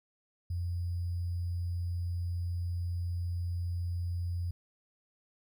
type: tone with sample-and-hold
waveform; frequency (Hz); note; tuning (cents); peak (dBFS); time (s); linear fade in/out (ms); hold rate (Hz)
sine; 87.31; F2; 0; -31; 0.5-4.51; 5; 4900
effects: none